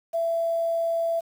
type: tone with quantisation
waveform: sine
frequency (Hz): 667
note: E5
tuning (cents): +20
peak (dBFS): -22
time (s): 0.13-1.21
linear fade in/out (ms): 20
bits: 8
effects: none